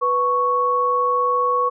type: tone pair together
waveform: sine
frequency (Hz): 493.9 / 1108.8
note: B4 / C#6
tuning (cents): 0 / 0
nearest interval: octave + major second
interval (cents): 1400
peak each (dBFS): -22 / -17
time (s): 0.01-1.7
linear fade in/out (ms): 20
effects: none